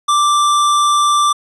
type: tone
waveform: square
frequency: 1176 Hz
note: D6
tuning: 2 cents sharp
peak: -11 dBFS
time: 0.08-1.33 s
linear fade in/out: 10 ms
effects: resampled to 24000 Hz